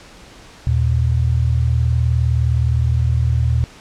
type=tone pair together; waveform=sine; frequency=78.95 / 118.4 Hz; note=D#2 / A#2; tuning=+26 / +27 cents; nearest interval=perfect fifth; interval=701 cents; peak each=-16 dBFS; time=0.67-3.64 s; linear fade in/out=0 ms; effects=pink hiss -42 dBFS RMS until 3.8 s + low-pass 7000 Hz 12 dB/octave